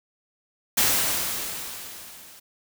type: noise with level ramp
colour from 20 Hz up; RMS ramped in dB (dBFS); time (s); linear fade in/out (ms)
white; -19 to -48; 0.77-2.4; 10
effects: none